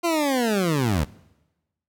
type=linear sweep; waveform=20% pulse; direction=down; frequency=349 to 65.41 Hz; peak=-15 dBFS; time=0.03-1.05 s; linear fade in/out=20 ms; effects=noise-tail reverb RT60 1.0 s tail -21 dB re dry